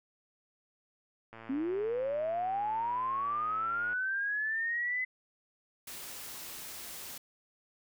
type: click train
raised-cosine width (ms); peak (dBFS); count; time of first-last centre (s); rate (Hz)
0.5; -33; 295; 1.33-3.932; 113
type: linear sweep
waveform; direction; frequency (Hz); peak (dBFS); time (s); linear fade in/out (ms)
sine; up; 255.3 to 2034; -30; 1.49-5.05; 10
type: noise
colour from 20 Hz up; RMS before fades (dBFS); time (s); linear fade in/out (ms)
white; -44; 5.87-7.18; 5
effects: none